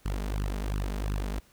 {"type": "tone with flanger", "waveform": "sawtooth", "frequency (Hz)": 50, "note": "G1", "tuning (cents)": 35, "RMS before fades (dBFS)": -31, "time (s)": [0.05, 1.4], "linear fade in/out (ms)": 10, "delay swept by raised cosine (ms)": [0.65, 4.95], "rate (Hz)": 2.8, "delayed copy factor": 0.95, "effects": ["pink hiss -61 dBFS RMS until 1.52 s"]}